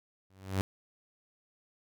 sawtooth tone with exponential growth, 95.6 Hz, G2, 43 cents flat, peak -21 dBFS, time 0.3-0.61 s, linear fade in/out 0 ms, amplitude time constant 67 ms, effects none

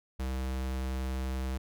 square tone, 65.1 Hz, C2, 8 cents flat, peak -32 dBFS, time 0.19-1.58 s, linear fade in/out 10 ms, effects none

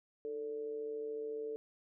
sine tone with amplitude modulation, 443.1 Hz, A4, 12 cents sharp, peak -35 dBFS, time 0.25-1.56 s, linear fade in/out 0 ms, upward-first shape sine, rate 136 Hz, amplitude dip 55%, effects none

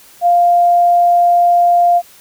sine tone, 698.5 Hz, F5, in tune, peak -7 dBFS, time 0.21-2.02 s, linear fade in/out 50 ms, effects white hiss -43 dBFS RMS until 2.2 s

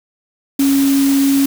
sine tone in noise, 275.5 Hz, C#4, 11 cents flat, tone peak -10 dBFS, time 0.59-1.46 s, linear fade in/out 5 ms, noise white, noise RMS -24 dBFS, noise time 0.59-1.46 s, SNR +11 dB, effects none

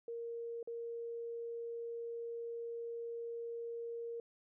sine tone with dropouts, 466.2 Hz, A#4, in tune, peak -40 dBFS, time 0.08-4.2 s, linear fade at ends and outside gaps 2 ms, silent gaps 0.629-0.674 s, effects none

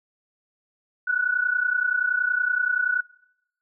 sine tone pair together, 1456.4 / 1487 Hz, F#6 / F#6, -28 / +8 cents, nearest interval unison, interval 36 cents, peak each -25 / -22 dBFS, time 1.07-3.01 s, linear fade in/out 10 ms, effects noise-tail reverb RT60 0.9 s tail -24 dB re dry

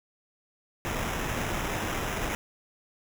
pink noise with sample-and-hold, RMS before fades -31 dBFS, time 0.85-2.35 s, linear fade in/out 0 ms, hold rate 4410 Hz, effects none

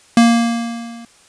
square tone with level ramp, 233.1 Hz, A#3, in tune, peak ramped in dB -6 to -34 dBFS, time 0.17-1.05 s, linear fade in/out 2 ms, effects white hiss -49 dBFS RMS until 1.28 s + resampled to 22050 Hz

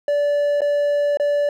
triangle tone with dropouts, 580 Hz, D5, 22 cents flat, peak -14 dBFS, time 0.08-1.49 s, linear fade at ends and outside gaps 2 ms, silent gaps 0.607-0.617 / 1.172-1.198 s, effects none

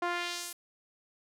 sawtooth tone with band-pass filter sweep, 349.2 Hz, F4, in tune, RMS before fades -35 dBFS, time 0.02-0.53 s, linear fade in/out 5 ms, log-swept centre 930 to 12000 Hz, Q 1.1, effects none

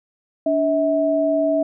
sine tone pair together, 289.8 / 646 Hz, D4 / E5, -23 / -35 cents, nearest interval octave + major second, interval 1388 cents, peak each -21 / -17 dBFS, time 0.46-1.63 s, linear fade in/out 5 ms, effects none

